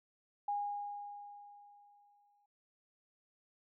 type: tone with exponential decay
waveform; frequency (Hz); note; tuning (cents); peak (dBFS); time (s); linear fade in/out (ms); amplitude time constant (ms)
sine; 818; G#5; -26; -32; 0.48-2.46; 5; 430
effects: none